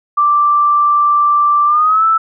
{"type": "tone with pitch glide", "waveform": "sine", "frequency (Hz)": [1174.7, 1318.6], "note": ["D6", "E6"], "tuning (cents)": [0, 0], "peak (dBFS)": -8, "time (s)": [0.17, 2.18], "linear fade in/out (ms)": 10, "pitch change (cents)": 200, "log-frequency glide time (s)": [1.66, 2.04], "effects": []}